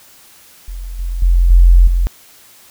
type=tone with level steps; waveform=sine; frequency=43.65 Hz; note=F1; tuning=in tune; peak=-23 / -17 / -7 / -3 / -10 dBFS; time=0.68-2.07 s; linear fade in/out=0 ms; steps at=0.99 / 1.22 / 1.5 / 1.87 s; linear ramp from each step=5 ms; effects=white hiss -44 dBFS RMS until 2.7 s